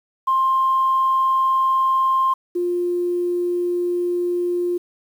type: tone pair in turn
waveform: sine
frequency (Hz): 1056 / 352.4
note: C6 / F4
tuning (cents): +16 / +16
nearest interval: octave + perfect fifth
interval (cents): 1900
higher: first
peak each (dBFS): -14 / -18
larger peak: first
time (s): 0.27-2.34 / 2.55-4.78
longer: second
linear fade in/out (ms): 10
effects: tanh soft clip ceiling -10 dBFS + 8-bit